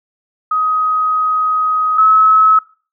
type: tone pair in turn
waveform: sine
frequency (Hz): 1259 / 1289.2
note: D#6 / E6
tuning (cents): +20 / -39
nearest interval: unison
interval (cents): 41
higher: second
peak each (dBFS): -12 / -6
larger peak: second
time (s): 0.51-1.98 / 1.98-2.59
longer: first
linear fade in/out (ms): 5
effects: noise-tail reverb RT60 0.4 s tail -21 dB re dry